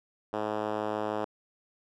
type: tone with band-pass filter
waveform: 5% pulse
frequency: 106.5 Hz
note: G#2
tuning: 44 cents sharp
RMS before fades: -32 dBFS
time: 0.33-1.25 s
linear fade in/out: 5 ms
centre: 510 Hz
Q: 0.81
effects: none